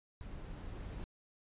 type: noise with level ramp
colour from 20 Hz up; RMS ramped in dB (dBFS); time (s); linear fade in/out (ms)
brown; -47 to -43; 0.21-1.04; 0
effects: resampled to 8000 Hz